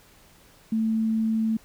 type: tone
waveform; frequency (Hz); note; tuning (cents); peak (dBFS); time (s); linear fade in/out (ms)
sine; 221.8; A3; +14; -21; 0.72-1.57; 5
effects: pink hiss -55 dBFS RMS until 1.64 s